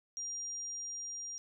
sine tone with level ramp, 5700 Hz, F8, 34 cents sharp, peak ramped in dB -37 to -40 dBFS, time 0.17-1.38 s, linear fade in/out 0 ms, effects none

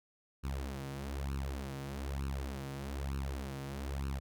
sawtooth tone with flanger, 68.3 Hz, C#2, 25 cents flat, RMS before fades -39 dBFS, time 0.43-4.2 s, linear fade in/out 20 ms, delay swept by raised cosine 0.72 to 6.62 ms, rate 1.1 Hz, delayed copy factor +0.9, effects none

